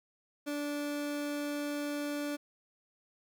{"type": "tone", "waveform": "30% pulse", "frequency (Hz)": 291.2, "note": "D4", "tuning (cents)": -15, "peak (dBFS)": -31, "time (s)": [0.46, 2.37], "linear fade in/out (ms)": 20, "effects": []}